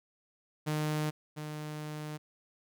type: tone pair in turn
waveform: sawtooth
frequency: 152.6 / 151.87 Hz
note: D#3 / D#3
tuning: -33 / -42 cents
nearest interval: unison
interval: 9 cents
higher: first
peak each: -26 / -34 dBFS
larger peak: first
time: 0.66-1.11 / 1.36-2.18 s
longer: second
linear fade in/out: 20 ms
effects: none